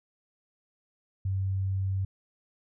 sine tone, 96 Hz, G2, 36 cents flat, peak -26 dBFS, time 1.25-2.05 s, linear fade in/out 5 ms, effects none

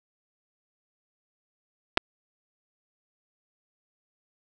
clicks, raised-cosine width 0.3 ms, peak -4 dBFS, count 2, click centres 1.973 / 1.976 s, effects none

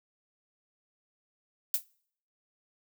violet noise with exponential decay, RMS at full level -23 dBFS, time 1.74-1.84 s, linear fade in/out 1 ms, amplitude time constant 21 ms, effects noise-tail reverb RT60 0.6 s tail -25 dB re dry

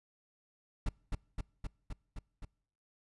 brown noise with echo, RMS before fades -31 dBFS, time 0.86-0.89 s, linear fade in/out 5 ms, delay 260 ms, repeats 6, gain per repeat -2 dB, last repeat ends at 2.45 s, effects noise-tail reverb RT60 0.7 s tail -26 dB re dry + resampled to 24000 Hz

